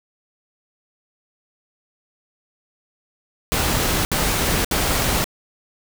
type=noise bursts; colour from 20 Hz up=pink; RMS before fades=-20 dBFS; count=3; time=3.52-5.242 s; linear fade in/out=0 ms; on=530 ms; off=66 ms; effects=none